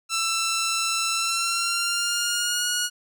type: tone with pitch glide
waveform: 10% pulse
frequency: 1335 to 1447.4 Hz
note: E6 to F#6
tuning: +22 to -39 cents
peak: -14 dBFS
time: 0.09-2.9 s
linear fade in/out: 50 ms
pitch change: +139 cents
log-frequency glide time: 1.13-2.67 s
effects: none

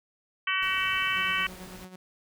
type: harmonic tone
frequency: 379 Hz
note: F#4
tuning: 42 cents sharp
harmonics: 3 / 4 / 5 / 6 / 7 / 8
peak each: -32 / -32 / -32 / -32 / -32 / -32 dBFS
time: 0.47-1.47 s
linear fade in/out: 5 ms
type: noise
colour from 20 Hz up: pink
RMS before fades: -47 dBFS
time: 0.62-1.85 s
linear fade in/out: 5 ms
type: tone with tremolo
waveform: sawtooth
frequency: 184.5 Hz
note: F#3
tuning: 5 cents flat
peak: -37 dBFS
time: 1.16-1.96 s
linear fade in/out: 5 ms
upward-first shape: sine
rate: 9.1 Hz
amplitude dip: 65%
effects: none

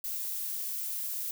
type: noise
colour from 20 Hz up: violet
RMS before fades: -35 dBFS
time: 0.04-1.31 s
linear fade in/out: 2 ms
effects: none

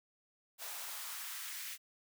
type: noise with high-pass filter sweep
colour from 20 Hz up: white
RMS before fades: -44 dBFS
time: 0.58-1.78 s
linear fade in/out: 50 ms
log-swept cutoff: 660 to 2000 Hz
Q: 1.4
effects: none

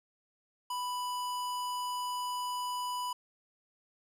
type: tone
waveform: square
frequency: 990 Hz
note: B5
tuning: 4 cents sharp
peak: -34 dBFS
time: 0.7-3.13 s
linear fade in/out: 5 ms
effects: resampled to 32000 Hz + 10-bit

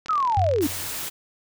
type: click train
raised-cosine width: 0.2 ms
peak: -20 dBFS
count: 26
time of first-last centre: 0.06-0.657 s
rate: 41.9 Hz
type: linear sweep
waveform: sine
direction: down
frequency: 1318.5 to 261 Hz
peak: -19 dBFS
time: 0.09-0.67 s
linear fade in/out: 5 ms
type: tone with exponential decay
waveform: sine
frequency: 93.5 Hz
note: F#2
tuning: 19 cents sharp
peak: -18 dBFS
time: 0.37-1.06 s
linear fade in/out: 5 ms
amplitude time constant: 150 ms
type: noise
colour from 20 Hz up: white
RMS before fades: -31 dBFS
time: 0.61-1.1 s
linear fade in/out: 20 ms
effects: none

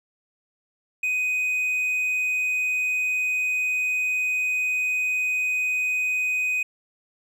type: tone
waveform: triangle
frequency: 2501 Hz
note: D#7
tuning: 8 cents sharp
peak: -20 dBFS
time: 1.03-6.63 s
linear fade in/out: 5 ms
effects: none

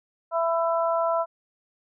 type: harmonic tone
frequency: 332.7 Hz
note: E4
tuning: 16 cents sharp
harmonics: 2 / 3 / 4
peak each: -23 / -27 / -29 dBFS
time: 0.31-1.26 s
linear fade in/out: 50 ms
effects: none

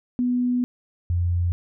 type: tone pair in turn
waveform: sine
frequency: 246.9 / 87.29 Hz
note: B3 / F2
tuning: 0 / 0 cents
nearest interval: octave + tritone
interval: 1800 cents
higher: first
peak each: -19 dBFS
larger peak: neither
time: 0.19-0.64 / 1.1-1.52 s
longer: first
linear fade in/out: 0 ms
effects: none

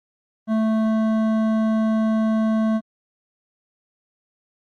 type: tone with hard clipping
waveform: triangle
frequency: 220 Hz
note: A3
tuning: in tune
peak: -19 dBFS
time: 0.47-2.81 s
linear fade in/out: 50 ms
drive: 15 dB
effects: Opus 32 kbps

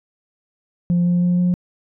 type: tone with pitch steps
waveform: sine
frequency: 174.61 / 175.93 / 177.25 / 178.59 Hz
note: F3 / F3 / F3 / F3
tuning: 0 / +13 / +26 / +39 cents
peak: -12 dBFS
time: 0.9-1.54 s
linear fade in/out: 0 ms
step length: 160 ms
effects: tanh soft clip ceiling -12 dBFS

